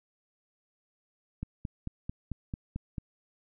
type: click train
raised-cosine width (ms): 5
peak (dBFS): -22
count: 8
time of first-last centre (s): 1.43-2.982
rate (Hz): 4.51
effects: none